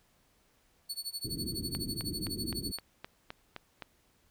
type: tone with tremolo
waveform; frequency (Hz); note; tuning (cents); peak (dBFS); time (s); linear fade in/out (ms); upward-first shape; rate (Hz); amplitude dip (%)
sawtooth; 4435; C#8; 0; -31; 0.89-2.8; 10; sine; 12; 95
type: low-pass noise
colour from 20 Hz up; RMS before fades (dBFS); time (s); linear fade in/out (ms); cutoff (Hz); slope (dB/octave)
white; -39; 1.24-2.72; 10; 360; 48
type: click train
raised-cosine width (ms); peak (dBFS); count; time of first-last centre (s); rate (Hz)
0.3; -24; 9; 1.75-3.823; 3.86
effects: pink hiss -69 dBFS RMS until 4.3 s